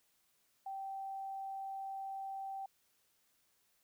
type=tone; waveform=sine; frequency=778 Hz; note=G5; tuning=13 cents flat; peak=-40 dBFS; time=0.66-2.66 s; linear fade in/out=5 ms; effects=white hiss -75 dBFS RMS until 3.83 s